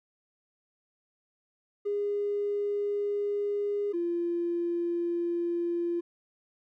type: tone pair in turn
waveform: triangle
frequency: 408.9 / 343.8 Hz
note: G#4 / F4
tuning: -27 / -27 cents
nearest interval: minor third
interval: 300 cents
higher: first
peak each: -23 dBFS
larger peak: neither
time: 1.85-3.93 / 3.93-6.01 s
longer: neither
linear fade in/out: 20 ms
effects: tanh soft clip ceiling -25 dBFS